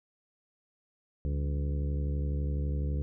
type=harmonic tone with a mistuned harmonic; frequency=72 Hz; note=D2; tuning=34 cents flat; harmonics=1 / 2 / 3 / 4 / 5 / 6 / 7; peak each=-29 / -35 / -43 / -44 / -49 / -47 / -48 dBFS; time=1.25-3.02 s; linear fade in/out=0 ms; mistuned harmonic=3; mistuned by=-100 cents; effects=none